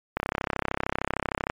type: click train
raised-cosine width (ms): 0.5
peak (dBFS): -10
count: 45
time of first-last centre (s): 0.17-1.499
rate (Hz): 33.1
effects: MP3 96 kbps